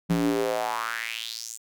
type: tone with high-pass filter sweep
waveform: square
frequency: 57 Hz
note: A#1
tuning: 38 cents flat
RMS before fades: -28 dBFS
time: 0.09-1.58 s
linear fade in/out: 20 ms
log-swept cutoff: 180 to 8000 Hz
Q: 4.2
effects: none